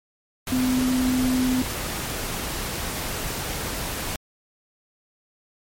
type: tone in noise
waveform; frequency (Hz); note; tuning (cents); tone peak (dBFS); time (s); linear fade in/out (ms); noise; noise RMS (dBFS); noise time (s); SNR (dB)
sine; 254.8; C4; -46; -19; 0.52-1.62; 2; pink; -29; 0.47-4.16; +7
effects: MP3 64 kbps